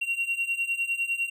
triangle beating tone pair, 2745 / 2754.9 Hz, F7 / F7, -31 / -24 cents, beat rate 9.9 Hz, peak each -29 / -26 dBFS, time 0.01-1.3 s, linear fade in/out 10 ms, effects none

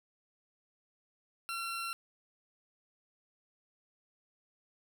20% pulse tone, 1361 Hz, F6, 45 cents flat, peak -31 dBFS, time 1.49-1.93 s, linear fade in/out 0 ms, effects none

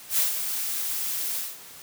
blue noise with ADSR envelope, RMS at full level -21 dBFS, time 0.09-1.58 s, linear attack 97 ms, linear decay 130 ms, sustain -8 dB, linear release 210 ms, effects white hiss -45 dBFS RMS until 1.82 s + high-pass 60 Hz 12 dB/octave

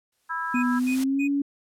white noise with exponential growth, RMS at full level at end -34 dBFS, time 0.12-1.04 s, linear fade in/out 5 ms, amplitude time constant 200 ms
sine chord, E major, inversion second, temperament equal with one note detuned, 987.8 / 1318.5 / 1631.7 Hz, B5 / E6 / G#6, 0 / 0 / -31 cents, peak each -31 dBFS, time 0.29-0.8 s, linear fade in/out 20 ms
sine tone with pitch glide, 246.9 to 282 Hz, B3 to C#4, 0 to +30 cents, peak -21 dBFS, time 0.54-1.42 s, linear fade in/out 5 ms, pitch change +230 cents, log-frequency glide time 0.76-1.25 s
triangle tone bursts, 2489 Hz, D#7, in tune, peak -28 dBFS, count 3, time 0.54-1.282 s, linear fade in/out 20 ms, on 94 ms, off 230 ms
effects low-pass 12000 Hz 12 dB/octave

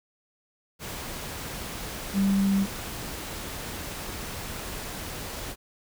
sine tone in noise, 196 Hz, G3, in tune, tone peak -20 dBFS, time 2.13-2.67 s, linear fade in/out 50 ms, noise pink, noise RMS -36 dBFS, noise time 0.79-5.56 s, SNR +13 dB, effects none

